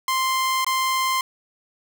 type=tone with dropouts; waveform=sawtooth; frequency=1046.5 Hz; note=C6; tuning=in tune; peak=-16 dBFS; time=0.08-1.21 s; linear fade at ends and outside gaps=2 ms; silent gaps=0.646-0.665 s; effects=none